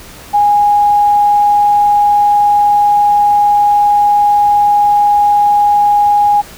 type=tone; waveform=sine; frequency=824 Hz; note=G#5; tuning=14 cents flat; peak=-6 dBFS; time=0.33-6.42 s; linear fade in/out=20 ms; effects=pink hiss -34 dBFS RMS until 6.57 s